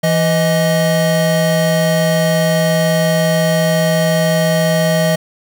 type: tone pair together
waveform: square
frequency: 166.5 / 628.6 Hz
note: E3 / D#5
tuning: +18 / +18 cents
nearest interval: octave + major seventh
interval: 2300 cents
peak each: -15 dBFS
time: 0.03-5.16 s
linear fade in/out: 10 ms
effects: none